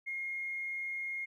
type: tone with tanh clipping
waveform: triangle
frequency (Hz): 2141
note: C7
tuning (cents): +39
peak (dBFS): -35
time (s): 0.06-1.26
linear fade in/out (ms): 20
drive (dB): 3
effects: none